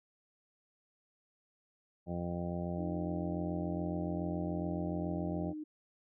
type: harmonic tone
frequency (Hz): 87.1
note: F2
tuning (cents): -4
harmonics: 1 / 2 / 3 / 4 / 5 / 6 / 7 / 8 / 9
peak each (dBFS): -42 / -37 / -47 / -44 / -50 / -51 / -43 / -53 / -48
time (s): 2.06-5.54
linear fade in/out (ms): 50
type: tone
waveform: sine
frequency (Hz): 305.9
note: D#4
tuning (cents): -29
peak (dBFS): -39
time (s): 2.78-5.64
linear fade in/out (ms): 10
effects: none